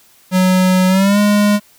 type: tone with pitch glide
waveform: square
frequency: 185 to 206.5 Hz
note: F#3 to G#3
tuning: 0 to -10 cents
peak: -10 dBFS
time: 0.31-1.6 s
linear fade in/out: 50 ms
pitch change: +190 cents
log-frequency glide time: 0.88-1.19 s
effects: white hiss -49 dBFS RMS until 1.78 s